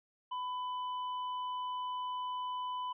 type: tone with hard clipping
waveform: sine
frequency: 1000 Hz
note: B5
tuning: 21 cents sharp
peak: -37 dBFS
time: 0.31-2.93 s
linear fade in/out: 10 ms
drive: 6 dB
effects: resampled to 8000 Hz